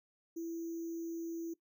sine tone with sample-and-hold, 333.2 Hz, E4, 19 cents sharp, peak -37 dBFS, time 0.36-1.54 s, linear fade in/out 10 ms, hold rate 6300 Hz, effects noise-tail reverb RT60 0.1 s tail -17 dB re dry

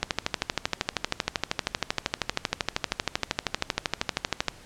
click train, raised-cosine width 0.2 ms, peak -6 dBFS, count 58, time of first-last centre 0.03-4.483 s, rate 12.8 Hz, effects pink hiss -50 dBFS RMS until 4.65 s + low-pass 9000 Hz 12 dB/octave

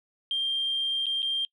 sine tone with dropouts, 3184 Hz, G7, 26 cents sharp, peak -24 dBFS, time 0.31-1.45 s, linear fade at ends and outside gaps 1 ms, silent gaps 1.058-1.066 / 1.221-1.228 s, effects noise-tail reverb RT60 0.1 s tail -24 dB re dry + tanh soft clip ceiling -20 dBFS

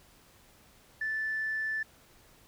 sine tone, 1756 Hz, A6, 4 cents flat, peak -29 dBFS, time 1.01-1.83 s, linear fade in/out 5 ms, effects tanh soft clip ceiling -25 dBFS + pink hiss -60 dBFS RMS until 2.47 s

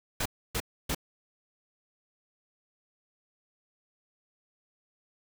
pink noise bursts, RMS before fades -30 dBFS, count 3, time 0.2-0.948 s, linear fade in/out 5 ms, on 56 ms, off 290 ms, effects none

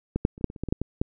clicks, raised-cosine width 3 ms, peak -12 / -6 / -29 / -29 / -6 / -27 / -28 / -16 / -18 / -9 / -14 / -10 dBFS, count 12, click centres 0.16 / 0.251 / 0.379 / 0.411 / 0.443 / 0.501 / 0.562 / 0.636 / 0.687 / 0.725 / 0.816 / 1.015 s, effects none

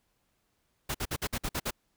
pink noise bursts, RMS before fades -32 dBFS, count 8, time 0.89-1.709 s, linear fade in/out 10 ms, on 56 ms, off 53 ms, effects pink hiss -75 dBFS RMS until 1.96 s

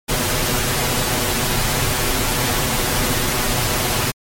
pink noise with comb filter, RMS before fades -19 dBFS, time 0.08-4.12 s, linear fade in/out 20 ms, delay 8.1 ms, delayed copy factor +0.65, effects MP3 64 kbps

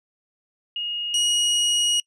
sine / sawtooth tone pair in turn, 2865 / 2892 Hz, F7 / F#7, +44 / -40 cents, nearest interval unison, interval 16 cents, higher second, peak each -25 / -15 dBFS, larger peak second, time 0.76-1.14 / 1.14-2 s, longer second, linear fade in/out 2 ms, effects noise-tail reverb RT60 0.1 s tail -25 dB re dry + resampled to 24000 Hz

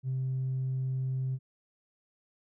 triangle tone with tanh clipping, 130.81 Hz, C3, in tune, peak -29 dBFS, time 0.03-1.39 s, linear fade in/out 50 ms, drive 5 dB, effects none

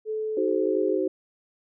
sine tone with pitch glide, 434 to 421.9 Hz, A4 to G#4, -24 to +27 cents, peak -26 dBFS, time 0.05-1 s, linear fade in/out 50 ms, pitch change -49 cents, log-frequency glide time 0.57-0.86 s
sine chord, C diminished, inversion first, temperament just, 314 / 376.7 / 523.3 Hz, Eb4 / Gb4 / C5, +16 / +31 / 0 cents, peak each -28 / -25 / -29 dBFS, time 0.37-1.08 s, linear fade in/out 5 ms
effects none

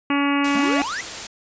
harmonic tone, 283 Hz, C#4, 36 cents sharp, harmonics 1 / 2 / 3 / 4 / 5 / 6 / 7 / 8 / 9 / 10, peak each -19 / -33 / -29 / -26 / -32 / -33 / -31 / -31 / -31 / -32 dBFS, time 0.1-0.82 s, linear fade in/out 2 ms
white noise, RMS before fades -31 dBFS, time 0.44-1.27 s, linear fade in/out 5 ms
square exponential sweep, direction up, 200.3 to 2093 Hz, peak -26 dBFS, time 0.55-1.01 s, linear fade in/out 2 ms
effects resampled to 16000 Hz

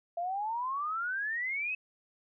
sine exponential sweep, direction up, 672 to 2604 Hz, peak -31 dBFS, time 0.17-1.75 s, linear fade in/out 5 ms, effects none

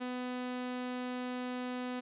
sawtooth tone, 250 Hz, B3, 21 cents sharp, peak -32 dBFS, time 0-2.01 s, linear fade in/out 20 ms, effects resampled to 8000 Hz

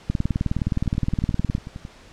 two click trains, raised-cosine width 5 ms, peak -9 / -21 dBFS, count 29 / 15, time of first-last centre 0.1-1.551 / 0.59-1.851 s, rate 19.3 / 11.1 Hz, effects pink hiss -48 dBFS RMS until 2.12 s + low-pass 6000 Hz 12 dB/octave

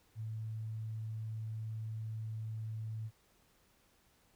sine tone, 110.3 Hz, A2, 5 cents sharp, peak -38 dBFS, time 0.15-3.11 s, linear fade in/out 50 ms, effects pink hiss -70 dBFS RMS until 4.35 s

